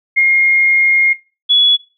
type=tone pair in turn; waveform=sine; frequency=2136 / 3391 Hz; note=C7 / G#7; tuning=+35 / +35 cents; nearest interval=minor sixth; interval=800 cents; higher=second; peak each=-7 dBFS; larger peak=neither; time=0.16-1.14 / 1.49-1.77 s; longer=first; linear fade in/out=20 ms; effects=noise-tail reverb RT60 0.3 s tail -17 dB re dry